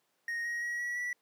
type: tone with pitch steps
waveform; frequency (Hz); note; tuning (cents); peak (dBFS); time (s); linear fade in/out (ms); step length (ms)
triangle; 1864.7 / 1886.4 / 1908.3 / 1930.5 / 1952.9; A#6 / A#6 / A#6 / B6 / B6; 0 / +20 / +40 / -40 / -20; -31; 0.28-1.13; 2; 170
effects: pink hiss -75 dBFS RMS until 1.21 s + high-pass 300 Hz 12 dB/octave

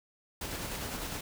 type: noise with tremolo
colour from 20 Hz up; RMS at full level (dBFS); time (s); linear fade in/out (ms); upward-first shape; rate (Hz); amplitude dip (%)
pink; -37; 0.41-1.21; 5; square; 9.9; 25
effects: none

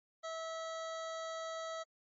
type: tone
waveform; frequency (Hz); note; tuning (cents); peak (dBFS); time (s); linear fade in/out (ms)
25% pulse; 650; E5; -24; -36; 0.23-1.84; 20
effects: MP3 32 kbps

